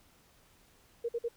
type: tone bursts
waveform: sine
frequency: 469 Hz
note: A#4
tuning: 11 cents sharp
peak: -30 dBFS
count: 3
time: 1.04-1.286 s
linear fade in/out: 10 ms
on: 48 ms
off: 51 ms
effects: pink hiss -64 dBFS RMS until 1.36 s